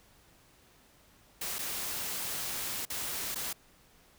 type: noise with dropouts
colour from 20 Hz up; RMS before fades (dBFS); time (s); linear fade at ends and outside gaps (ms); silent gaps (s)
white; -36; 1.41-3.53; 5; 1.585-1.589 / 2.853-2.9 / 3.347-3.356
effects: pink hiss -62 dBFS RMS until 4.18 s